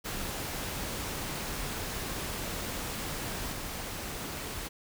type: noise with level steps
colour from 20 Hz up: pink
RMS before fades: -36 / -38 dBFS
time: 0.04-4.69 s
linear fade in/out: 20 ms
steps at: 3.52 s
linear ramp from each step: 20 ms
effects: none

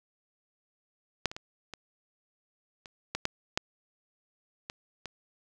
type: clicks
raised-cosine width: 0.2 ms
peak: -9 / -23 / -22 / -23 / -28 / -14 / -10 / -9 / -20 / -22 dBFS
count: 10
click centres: 1.257 / 1.315 / 1.365 / 1.737 / 2.858 / 3.15 / 3.254 / 3.575 / 4.699 / 5.057 s
effects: none

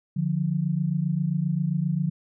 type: tone pair together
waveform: sine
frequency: 148.55 / 176.1 Hz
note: D3 / F3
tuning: +20 / +15 cents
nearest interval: minor third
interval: 295 cents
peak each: -25 dBFS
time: 0.16-2.1 s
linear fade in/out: 10 ms
effects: none

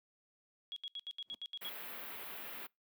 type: tone bursts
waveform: sine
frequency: 3322 Hz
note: G#7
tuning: in tune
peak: -40 dBFS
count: 9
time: 0.72-1.691 s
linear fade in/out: 0 ms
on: 43 ms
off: 73 ms
type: noise with exponential growth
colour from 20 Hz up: brown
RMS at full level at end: -44 dBFS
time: 1.25-1.35 s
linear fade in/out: 5 ms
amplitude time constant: 21 ms
type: band-stop noise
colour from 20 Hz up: white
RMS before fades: -46 dBFS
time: 1.61-2.67 s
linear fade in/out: 10 ms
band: 3200 to 14000 Hz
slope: 24 dB/octave
effects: noise-tail reverb RT60 0.2 s tail -25 dB re dry + high-pass 200 Hz 12 dB/octave

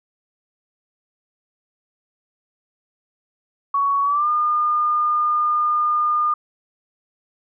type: tone with pitch glide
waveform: sine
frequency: 1119 to 1213.2 Hz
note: C#6 to D#6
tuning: +16 to -44 cents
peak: -16 dBFS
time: 3.74-6.34 s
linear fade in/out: 5 ms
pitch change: +140 cents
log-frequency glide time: 4.03-4.29 s
effects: none

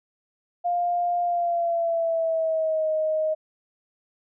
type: tone with pitch glide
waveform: sine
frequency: 702 to 625.4 Hz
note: F5 to D#5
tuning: +9 to +9 cents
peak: -21 dBFS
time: 0.64-3.35 s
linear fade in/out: 20 ms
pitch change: -200 cents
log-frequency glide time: 1.23-2.9 s
effects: none

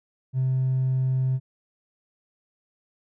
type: tone with hard clipping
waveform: sine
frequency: 130.3 Hz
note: C3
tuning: 7 cents flat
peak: -21 dBFS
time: 0.33-1.4 s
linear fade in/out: 50 ms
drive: 1 dB
effects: none

